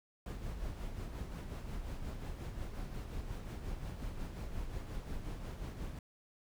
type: noise with tremolo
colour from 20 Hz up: brown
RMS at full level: -40 dBFS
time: 0.26-5.99 s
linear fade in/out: 2 ms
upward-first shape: sine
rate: 5.6 Hz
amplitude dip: 45%
effects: none